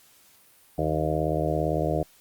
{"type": "harmonic tone", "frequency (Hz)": 77.78, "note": "D#2", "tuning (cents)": 0, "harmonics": [1, 2, 4, 5, 6, 7, 8, 9], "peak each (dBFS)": [-32, -29, -31, -33, -32, -32, -30, -32], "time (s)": [0.78, 2.03], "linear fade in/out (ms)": 5, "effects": ["white hiss -57 dBFS RMS until 2.2 s", "Opus 48 kbps"]}